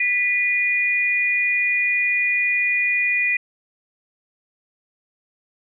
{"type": "tone pair together", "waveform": "sine", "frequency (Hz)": [1980, 2442], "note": ["B6", "D#7"], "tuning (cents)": [4, -33], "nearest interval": "major third", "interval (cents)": 363, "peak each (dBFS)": [-21, -19], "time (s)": [0, 3.37], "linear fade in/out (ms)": 5, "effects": []}